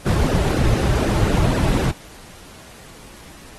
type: noise with flanger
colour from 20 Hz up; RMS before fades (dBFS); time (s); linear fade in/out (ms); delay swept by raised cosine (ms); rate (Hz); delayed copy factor
brown; -18; 0.05-1.92; 20; 0.9 to 4.2; 4; -0.8
effects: pink hiss -43 dBFS RMS until 3.58 s + AAC 32 kbps